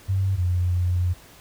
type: tone pair in turn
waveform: sine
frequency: 96.1 / 89.2 Hz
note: G2 / F2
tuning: -34 / +37 cents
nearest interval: minor second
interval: 129 cents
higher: first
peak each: -19 dBFS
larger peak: neither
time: 0.08-0.37 / 0.37-1.14 s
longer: second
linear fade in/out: 20 ms
effects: pink hiss -49 dBFS RMS until 1.4 s